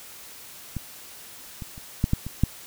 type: clicks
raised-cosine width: 5 ms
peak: -17 / -22 / -29 / -8 / -8 / -20 / -6 dBFS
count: 7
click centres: 0.767 / 1.622 / 1.779 / 2.041 / 2.134 / 2.266 / 2.436 s
effects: white hiss -44 dBFS RMS until 2.66 s